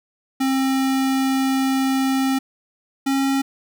square tone pair in turn, 266.4 / 271.7 Hz, C4 / C#4, +31 / -35 cents, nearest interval unison, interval 34 cents, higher second, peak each -18 / -18 dBFS, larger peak neither, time 0.4-2.39 / 3.06-3.42 s, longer first, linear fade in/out 10 ms, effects none

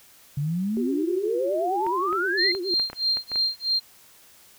sine exponential sweep, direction up, 137.3 to 2093 Hz, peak -23 dBFS, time 0.37-2.52 s, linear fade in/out 5 ms
sine tone with vibrato, 370 Hz, F#4, in tune, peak -27 dBFS, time 0.77-2.74 s, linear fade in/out 0 ms, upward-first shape sine, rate 9.6 Hz, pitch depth 130 cents each way
clicks, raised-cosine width 0.5 ms, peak -22 dBFS, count 9, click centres 1.866 / 2.128 / 2.55 / 2.797 / 2.9 / 2.931 / 3.171 / 3.317 / 3.358 s
sine tone with tremolo, 4186 Hz, C8, in tune, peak -19 dBFS, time 2.37-3.8 s, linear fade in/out 20 ms, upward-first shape sine, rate 3.1 Hz, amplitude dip 100%
effects white hiss -53 dBFS RMS until 4.58 s

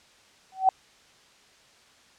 sine tone with exponential growth, 760 Hz, F#5, 46 cents sharp, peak -12 dBFS, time 0.52-0.69 s, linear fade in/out 2 ms, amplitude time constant 35 ms, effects white hiss -57 dBFS RMS until 2.18 s + low-pass 6000 Hz 12 dB/octave

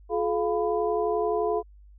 sine tone cluster, 355.4 / 426.9 / 697 / 999 Hz, F4 / G#4 / F5 / B5, +30 / +48 / -4 / +20 cents, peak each -31 / -25 / -29 / -33 dBFS, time 0.09-1.63 s, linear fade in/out 50 ms, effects added 50 Hz sine -48 dBFS peak until 1.98 s

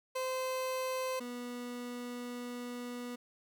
30% pulse tone pair in turn, 517 / 244 Hz, C5 / B3, -21 / -21 cents, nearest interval octave + minor second, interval 1300 cents, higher first, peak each -31 / -37 dBFS, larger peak first, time 0.15-1.2 / 1.2-3.16 s, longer second, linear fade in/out 10 ms, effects none

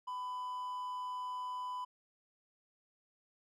triangle tone with amplitude modulation, 1000 Hz, B5, 21 cents sharp, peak -35 dBFS, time 0.07-1.85 s, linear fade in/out 10 ms, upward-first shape sine, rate 201 Hz, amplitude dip 25%, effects none

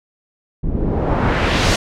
pink noise with low-pass filter sweep, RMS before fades -17 dBFS, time 0.63-1.76 s, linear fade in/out 5 ms, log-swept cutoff 200 to 6800 Hz, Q 0.96, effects none

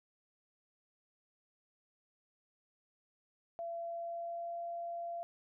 sine tone with pitch glide, 677 to 684.9 Hz, E5 to F5, +46 to -34 cents, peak -38 dBFS, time 3.59-5.23 s, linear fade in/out 0 ms, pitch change +20 cents, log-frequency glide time 3.75-4.59 s, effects none

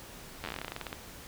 slowing click train, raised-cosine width 0.3 ms, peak -20 dBFS, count 18, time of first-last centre 0.44-0.929 s, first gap 10 ms, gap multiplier 1.12, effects pink hiss -48 dBFS RMS until 1.27 s

